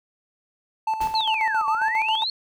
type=tone with tremolo; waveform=triangle; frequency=880 Hz; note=A5; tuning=in tune; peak=-18 dBFS; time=0.87-2.24 s; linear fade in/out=5 ms; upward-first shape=square; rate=7.4 Hz; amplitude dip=60%
type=noise with exponential decay; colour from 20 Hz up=pink; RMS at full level=-34 dBFS; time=1.01-1.38 s; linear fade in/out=1 ms; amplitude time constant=80 ms
type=exponential two-way sweep; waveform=sine; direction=down then up; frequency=4378 to 1108.7 to 4378 Hz; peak=-23 dBFS; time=1.15-2.3 s; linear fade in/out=2 ms; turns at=1.67 s
effects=none